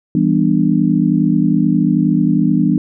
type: chord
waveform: sine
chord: E minor seventh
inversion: none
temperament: just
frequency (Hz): 164.81 / 197.78 / 247.2 / 296.7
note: E3 / G3 / B3 / D4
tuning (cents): 0 / +16 / +2 / +18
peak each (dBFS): -16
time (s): 0.15-2.78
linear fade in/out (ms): 2
effects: none